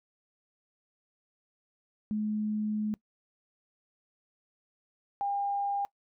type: tone pair in turn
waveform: sine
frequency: 212.8 / 803.4 Hz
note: G#3 / G5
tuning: +42 / +42 cents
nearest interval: octave + major seventh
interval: 2300 cents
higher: second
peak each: -28 dBFS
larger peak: neither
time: 2.11-2.94 / 5.21-5.85 s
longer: first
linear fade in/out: 0 ms
effects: noise-tail reverb RT60 0.1 s tail -22 dB re dry